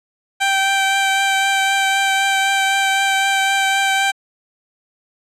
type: tone with vibrato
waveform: 15% pulse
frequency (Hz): 780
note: G5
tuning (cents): -9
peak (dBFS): -8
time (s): 0.4-4.12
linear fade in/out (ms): 20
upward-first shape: triangle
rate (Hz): 3.9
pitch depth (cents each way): 15
effects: low-pass 9000 Hz 12 dB/octave